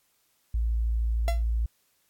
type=tone; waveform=sine; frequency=56.6 Hz; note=A1; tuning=50 cents sharp; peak=-23 dBFS; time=0.54-1.66 s; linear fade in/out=5 ms
type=tone with exponential decay; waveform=45% pulse; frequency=679 Hz; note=F5; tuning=49 cents flat; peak=-24 dBFS; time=1.28-1.43 s; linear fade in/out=0 ms; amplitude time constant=31 ms
effects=white hiss -69 dBFS RMS until 2.09 s + AAC 64 kbps